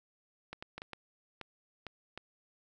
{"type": "clicks", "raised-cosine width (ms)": 0.3, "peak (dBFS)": -26, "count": 8, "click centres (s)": [0.53, 0.625, 0.78, 0.819, 0.933, 1.413, 1.867, 2.176], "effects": []}